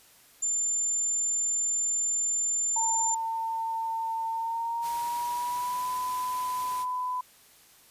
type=tone; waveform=sine; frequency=7180 Hz; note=A8; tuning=34 cents sharp; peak=-25 dBFS; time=0.42-3.15 s; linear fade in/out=10 ms
type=tone with pitch glide; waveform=sine; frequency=903 to 1001.9 Hz; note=A5 to B5; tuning=+45 to +25 cents; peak=-28 dBFS; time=2.76-7.21 s; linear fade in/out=5 ms; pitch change=+180 cents; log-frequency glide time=4.32-5.9 s
type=noise; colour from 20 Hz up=white; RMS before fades=-42 dBFS; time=4.81-6.86 s; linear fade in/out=50 ms
effects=white hiss -57 dBFS RMS until 7.9 s + resampled to 32000 Hz